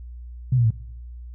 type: tone with pitch steps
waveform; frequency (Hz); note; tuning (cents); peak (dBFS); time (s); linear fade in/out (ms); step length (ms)
sine; 127.8 / 119.24 / 111.26; C3 / A#2 / A2; -40 / +40 / +20; -15; 0.52-0.706; 5; 62
effects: noise-tail reverb RT60 0.9 s tail -22 dB re dry + added 60 Hz sine -35 dBFS peak until 1.34 s